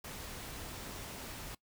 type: noise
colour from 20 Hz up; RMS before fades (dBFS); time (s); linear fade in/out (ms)
pink; -45; 0.04-1.55; 5
effects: noise-tail reverb RT60 0.1 s tail -21 dB re dry